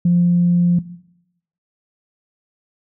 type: tone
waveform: sine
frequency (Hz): 174.61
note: F3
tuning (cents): 0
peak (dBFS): -10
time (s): 0.05-0.79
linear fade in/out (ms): 5
effects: noise-tail reverb RT60 0.8 s tail -17 dB re dry + tanh soft clip ceiling -6 dBFS